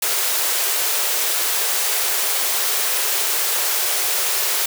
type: high-pass noise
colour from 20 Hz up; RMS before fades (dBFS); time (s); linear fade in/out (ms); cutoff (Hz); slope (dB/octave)
white; -20; 0.02-4.66; 5; 360; 96
effects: none